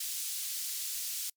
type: band-pass noise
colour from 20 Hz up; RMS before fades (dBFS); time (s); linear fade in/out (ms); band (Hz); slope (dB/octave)
white; -37; 0-1.3; 5; 3800 to 14000; 12
effects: noise-tail reverb RT60 0.1 s tail -26 dB re dry